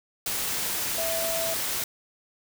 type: tone in noise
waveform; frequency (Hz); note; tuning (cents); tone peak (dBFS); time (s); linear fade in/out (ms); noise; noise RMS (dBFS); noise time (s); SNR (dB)
sine; 659.3; E5; 0; -29; 0.98-1.54; 2; white; -29; 0.26-1.84; -3
effects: none